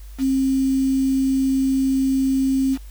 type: tone with quantisation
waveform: sine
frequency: 266.8 Hz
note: C4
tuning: 34 cents sharp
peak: -16 dBFS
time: 0.18-2.78 s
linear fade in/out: 50 ms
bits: 6
effects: added 50 Hz sine -35 dBFS peak until 2.9 s + white hiss -52 dBFS RMS until 2.9 s